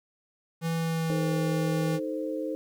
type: tone with pitch glide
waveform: square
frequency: 164.81 to 161.51 Hz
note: E3 to E3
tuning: 0 to -35 cents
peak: -27 dBFS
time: 0.61-2 s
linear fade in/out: 50 ms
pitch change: -35 cents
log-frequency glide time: 0.75-1.26 s
type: chord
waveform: sine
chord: A diminished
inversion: second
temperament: equal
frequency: 311.1 / 440 / 523.3 Hz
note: Eb4 / A4 / C5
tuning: 0 / 0 / 0 cents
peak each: -32 / -36 / -33 dBFS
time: 1.1-2.55 s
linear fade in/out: 0 ms
effects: 10-bit